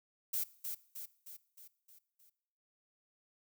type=noise with echo; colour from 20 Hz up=violet; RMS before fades=-35 dBFS; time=0.33-0.44 s; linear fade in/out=10 ms; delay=310 ms; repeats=6; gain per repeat=-5 dB; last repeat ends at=2.3 s; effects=noise-tail reverb RT60 0.8 s tail -20 dB re dry